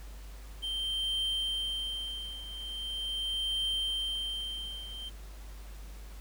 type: tone with tremolo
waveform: triangle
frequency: 3136 Hz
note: G7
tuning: in tune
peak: -27 dBFS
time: 0.62-5.1 s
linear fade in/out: 20 ms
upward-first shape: triangle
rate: 0.41 Hz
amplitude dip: 80%
effects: added 50 Hz sine -43 dBFS peak until 6.2 s + pink hiss -55 dBFS RMS until 6.2 s